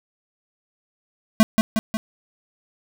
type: tone with echo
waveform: square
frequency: 220 Hz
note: A3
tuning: in tune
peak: -10 dBFS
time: 1.4-1.43 s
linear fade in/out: 0 ms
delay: 180 ms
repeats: 3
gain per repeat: -4 dB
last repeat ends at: 1.97 s
effects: none